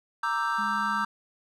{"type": "chord", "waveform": "triangle", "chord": "E half-diminished seventh", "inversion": "second", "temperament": "equal", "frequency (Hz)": [932.3, 1174.7, 1318.5, 1568], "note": ["Bb5", "D6", "E6", "G6"], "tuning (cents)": [0, 0, 0, 0], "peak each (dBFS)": -29, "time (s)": [0.23, 1.05], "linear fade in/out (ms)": 5}
{"type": "tone", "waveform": "sine", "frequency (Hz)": 207.7, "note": "G#3", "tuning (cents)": 0, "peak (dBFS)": -36, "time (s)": [0.58, 1.05], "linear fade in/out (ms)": 10}
{"type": "clicks", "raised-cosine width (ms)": 0.2, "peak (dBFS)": -36, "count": 2, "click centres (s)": [0.588, 0.861]}
{"effects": []}